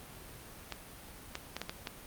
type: clicks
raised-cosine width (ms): 0.2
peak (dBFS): -19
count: 6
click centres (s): 0.723 / 1.354 / 1.566 / 1.616 / 1.695 / 1.872
effects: pink hiss -50 dBFS RMS until 2.06 s + Opus 32 kbps